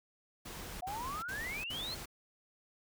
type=noise bursts; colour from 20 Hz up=pink; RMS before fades=-45 dBFS; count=4; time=0.45-2.058 s; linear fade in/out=10 ms; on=360 ms; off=56 ms
type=exponential sweep; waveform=sine; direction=up; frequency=705 to 4346 Hz; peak=-38 dBFS; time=0.82-1.95 s; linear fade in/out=10 ms
effects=none